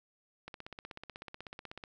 click train, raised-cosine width 0.3 ms, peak -28 dBFS, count 23, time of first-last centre 0.48-1.838 s, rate 16.2 Hz, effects none

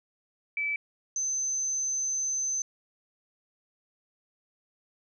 sine tone pair in turn, 2308 / 6162 Hz, D7 / G8, -31 / -31 cents, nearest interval octave + perfect fourth, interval 1700 cents, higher second, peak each -27 dBFS, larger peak neither, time 0.57-0.76 / 1.16-2.62 s, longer second, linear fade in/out 2 ms, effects none

